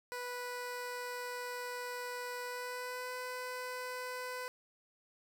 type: tone with pitch glide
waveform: 15% pulse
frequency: 492.5 to 502.6 Hz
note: B4 to B4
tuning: -5 to +30 cents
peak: -33 dBFS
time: 0.12-4.48 s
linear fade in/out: 0 ms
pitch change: +35 cents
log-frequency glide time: 2.44-3.14 s
effects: none